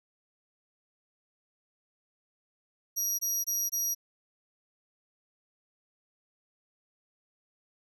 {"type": "tone bursts", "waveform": "30% pulse", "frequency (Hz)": 5750, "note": "F8", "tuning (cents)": 50, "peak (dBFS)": -24, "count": 4, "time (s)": [2.96, 3.949], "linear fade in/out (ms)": 20, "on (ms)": 230, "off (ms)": 23, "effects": []}